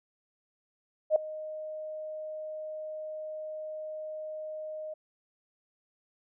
sine tone with ADSR envelope, 620 Hz, D#5, 6 cents flat, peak -17 dBFS, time 1.1-4.94 s, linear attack 59 ms, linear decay 3 ms, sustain -19 dB, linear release 8 ms, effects none

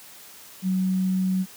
sine tone, 187.1 Hz, F#3, 20 cents sharp, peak -20 dBFS, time 0.62-1.46 s, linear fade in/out 50 ms, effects white hiss -46 dBFS RMS until 1.56 s + high-pass 100 Hz 12 dB/octave

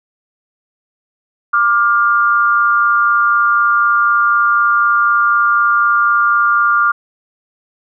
sine tone pair together, 1184 / 1408 Hz, D6 / F6, +14 / +14 cents, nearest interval minor third, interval 300 cents, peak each -12 dBFS, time 1.53-6.92 s, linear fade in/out 10 ms, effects none

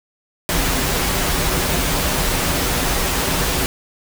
pink noise with comb filter, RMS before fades -19 dBFS, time 0.49-3.66 s, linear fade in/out 0 ms, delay 9.3 ms, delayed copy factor -0.5, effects none

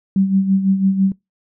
sine tone with tremolo, 192.9 Hz, G3, 28 cents flat, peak -10 dBFS, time 0.16-1.12 s, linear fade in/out 2 ms, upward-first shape sine, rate 6 Hz, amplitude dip 65%, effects noise-tail reverb RT60 0.2 s tail -24 dB re dry

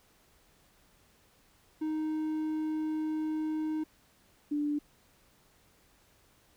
triangle / sine tone pair in turn, 311.1 / 294.2 Hz, D#4 / D4, 0 / +3 cents, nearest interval minor second, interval 97 cents, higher first, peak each -28 dBFS, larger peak neither, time 1.81-3.84 / 4.51-4.79 s, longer first, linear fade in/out 10 ms, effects pink hiss -65 dBFS RMS until 6.56 s

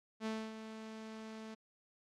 sawtooth tone with ADSR envelope, 220 Hz, A3, in tune, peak -32 dBFS, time 0.2-1.55 s, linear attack 59 ms, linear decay 260 ms, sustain -10 dB, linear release 13 ms, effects low-pass 6000 Hz 12 dB/octave + AAC 64 kbps

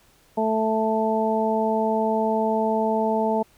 harmonic tone, 220 Hz, A3, in tune, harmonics 1 / 2 / 3 / 4, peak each -25 / -25 / -25 / -25 dBFS, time 0.37-3.43 s, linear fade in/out 10 ms, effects pink hiss -58 dBFS RMS until 3.57 s

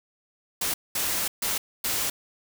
white noise bursts at uneven times, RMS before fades -27 dBFS, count 4, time 0.61-0.74 / 0.95-1.28 / 1.42-1.58 / 1.84-2.1 s, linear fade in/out 5 ms, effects none

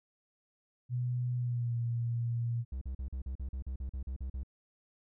sine tone with pitch glide, 123.47 to 117.89 Hz, B2 to A#2, 0 to +20 cents, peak -30 dBFS, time 0.89-2.65 s, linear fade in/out 50 ms, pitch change -80 cents, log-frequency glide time 1.36-1.76 s
triangle tone bursts, 65 Hz, C2, 11 cents flat, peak -33 dBFS, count 13, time 2.72-4.434 s, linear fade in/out 5 ms, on 94 ms, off 41 ms
effects none

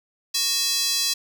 square tone with high-pass filter, 370 Hz, F#4, in tune, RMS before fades -23 dBFS, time 0.34-1.14 s, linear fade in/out 10 ms, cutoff 4500 Hz, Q 2.3, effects none

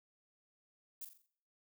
violet noise with echo, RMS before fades -45 dBFS, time 1.01-1.05 s, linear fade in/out 5 ms, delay 43 ms, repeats 5, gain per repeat -7 dB, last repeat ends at 1.265 s, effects noise-tail reverb RT60 0.6 s tail -20 dB re dry

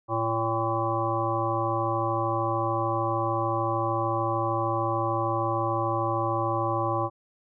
harmonic tone, 113.3 Hz, A#2, 49 cents flat, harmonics 1 / 3 / 5 / 7 / 9 / 10, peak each -31 / -31 / -31 / -31 / -31 / -31 dBFS, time 0.08-7.1 s, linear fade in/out 50 ms, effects none

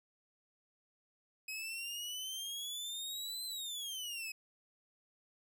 sawtooth exponential two-way sweep, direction up then down, 2536 to 4100 to 2536 Hz, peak -37 dBFS, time 1.48-4.32 s, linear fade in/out 5 ms, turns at 3.45 s, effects none

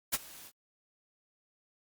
white noise with ADSR envelope, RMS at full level -28 dBFS, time 0.12-0.52 s, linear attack 19 ms, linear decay 36 ms, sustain -22 dB, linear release 56 ms, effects Opus 48 kbps

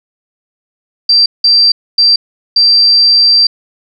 sine tone bursts at uneven times, 4699 Hz, D8, in tune, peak -4 dBFS, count 4, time 1.09-1.26 / 1.44-1.72 / 1.98-2.16 / 2.56-3.47 s, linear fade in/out 5 ms, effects none

